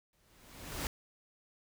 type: noise with exponential growth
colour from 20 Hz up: pink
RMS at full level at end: -35 dBFS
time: 0.13-0.87 s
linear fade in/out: 1 ms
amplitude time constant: 160 ms
effects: none